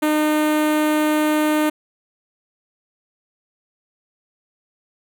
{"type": "tone with notch filter", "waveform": "sawtooth", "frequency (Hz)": 304.9, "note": "D#4", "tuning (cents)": -35, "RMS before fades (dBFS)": -18, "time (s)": [0.02, 1.7], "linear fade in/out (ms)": 10, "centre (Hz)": 5200, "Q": 0.98, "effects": []}